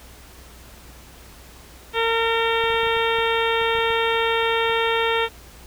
harmonic tone, 456.5 Hz, A#4, 36 cents flat, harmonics 1 / 2 / 3 / 4 / 5 / 6 / 7 / 8, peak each -22 / -25 / -27 / -28 / -29 / -30 / -30 / -31 dBFS, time 1.93-5.29 s, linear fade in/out 50 ms
clicks, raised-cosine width 5 ms, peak -29 dBFS, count 12, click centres 2.639 / 2.703 / 2.743 / 2.833 / 2.869 / 2.967 / 3.187 / 3.616 / 3.752 / 3.787 / 3.904 / 4.698 s
effects added 60 Hz sine -46 dBFS peak until 5.66 s + pink hiss -46 dBFS RMS until 5.66 s

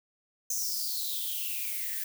violet noise with high-pass filter sweep, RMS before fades -33 dBFS, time 0.5-2.04 s, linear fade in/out 5 ms, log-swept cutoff 6300 to 1700 Hz, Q 8.7, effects none

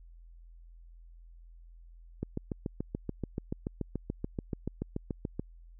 click train, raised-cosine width 3 ms, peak -20 dBFS, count 23, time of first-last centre 2.23-5.395 s, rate 6.95 Hz, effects added 42 Hz sine -50 dBFS peak until 5.79 s

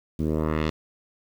10% pulse tone with low-pass filter sweep, 77.78 Hz, D#2, in tune, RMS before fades -25 dBFS, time 0.19-0.7 s, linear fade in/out 5 ms, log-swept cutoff 240 to 4400 Hz, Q 1.2, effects 8-bit

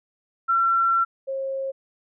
sine tone pair in turn, 1356 / 538.1 Hz, E6 / C5, +49 / +48 cents, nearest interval octave + major third, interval 1601 cents, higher first, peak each -17 / -25 dBFS, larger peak first, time 0.48-1.05 / 1.27-1.72 s, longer first, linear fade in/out 20 ms, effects none

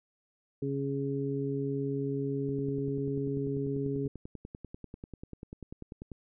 harmonic tone, 138.5 Hz, C#3, 1 cent flat, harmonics 1 / 2 / 3, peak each -34 / -34 / -34 dBFS, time 0.62-4.08 s, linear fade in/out 5 ms
click train, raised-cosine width 3 ms, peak -29 dBFS, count 38, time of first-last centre 2.49-6.117 s, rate 10.2 Hz
effects none

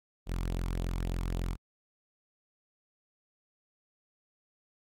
sawtooth tone with flanger, 43.65 Hz, F1, in tune, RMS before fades -33 dBFS, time 0.26-1.57 s, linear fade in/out 50 ms, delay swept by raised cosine 0.26 to 0.92 ms, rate 3.6 Hz, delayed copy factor +0.5, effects AAC 64 kbps

